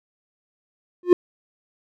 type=tone with exponential growth; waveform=triangle; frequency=355.6 Hz; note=F4; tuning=31 cents sharp; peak=-3 dBFS; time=1.03-1.13 s; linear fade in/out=2 ms; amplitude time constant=20 ms; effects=none